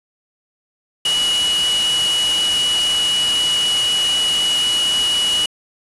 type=tone in noise; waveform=sine; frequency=2926 Hz; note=F#7; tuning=20 cents flat; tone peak=-15 dBFS; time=1.05-5.46 s; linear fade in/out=5 ms; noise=white; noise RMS=-23 dBFS; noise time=1.05-5.46 s; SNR=+5 dB; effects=resampled to 24000 Hz